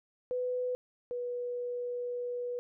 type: tone pair in turn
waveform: sine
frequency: 499.1 / 488.3 Hz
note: B4 / B4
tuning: +18 / -20 cents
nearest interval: unison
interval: 38 cents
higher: first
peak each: -30 / -33 dBFS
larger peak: first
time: 0.31-0.75 / 1.11-2.59 s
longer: second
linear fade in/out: 0 ms
effects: none